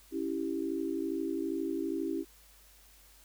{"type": "chord", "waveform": "sine", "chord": "C# diminished", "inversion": "none", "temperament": "equal", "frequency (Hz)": [277.2, 329.6, 392], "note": ["C#4", "E4", "G4"], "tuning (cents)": [0, 0, 0], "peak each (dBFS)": [-36, -34, -37], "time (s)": [0.11, 2.25], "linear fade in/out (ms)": 50, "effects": ["added 50 Hz sine -61 dBFS peak until 3.24 s", "white hiss -60 dBFS RMS until 3.24 s"]}